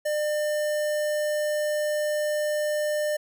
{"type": "tone with notch filter", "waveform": "square", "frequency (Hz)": 600, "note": "D5", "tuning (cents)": 37, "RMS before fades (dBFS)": -26, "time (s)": [0.05, 3.17], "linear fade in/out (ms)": 10, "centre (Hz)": 3600, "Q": 1.4, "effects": []}